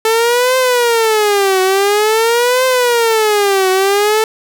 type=tone with vibrato; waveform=sawtooth; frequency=440 Hz; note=A4; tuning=in tune; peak=-6 dBFS; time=0.05-4.24 s; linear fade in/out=2 ms; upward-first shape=triangle; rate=0.48 Hz; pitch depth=290 cents each way; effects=none